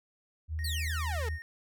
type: tone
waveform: sine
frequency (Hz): 78.9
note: D#2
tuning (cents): +25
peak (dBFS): -31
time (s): 0.48-1.39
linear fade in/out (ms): 50
type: tone with pitch glide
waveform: triangle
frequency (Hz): 1864.7 to 1845.4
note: A#6 to A#6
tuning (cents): 0 to -18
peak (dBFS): -40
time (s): 0.59-1.42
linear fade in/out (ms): 0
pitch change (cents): -18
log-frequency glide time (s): 0.75-0.93
type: exponential sweep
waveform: sawtooth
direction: down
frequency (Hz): 4699 to 415.3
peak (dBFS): -32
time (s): 0.64-1.29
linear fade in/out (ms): 5
effects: none